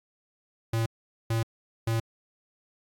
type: tone bursts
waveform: square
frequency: 113.7 Hz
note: A#2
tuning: 43 cents flat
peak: -25 dBFS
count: 3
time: 0.73-2 s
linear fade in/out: 5 ms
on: 130 ms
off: 440 ms
effects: AAC 64 kbps